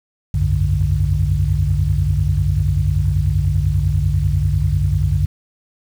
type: tone cluster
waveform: sine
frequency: 62.3 / 87.8 / 98 / 146.1 Hz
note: B1 / F2 / G2 / D3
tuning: +16 / +10 / 0 / -9 cents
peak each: -19 dBFS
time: 0.34-5.26 s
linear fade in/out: 5 ms
effects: tanh soft clip ceiling -4 dBFS + 7-bit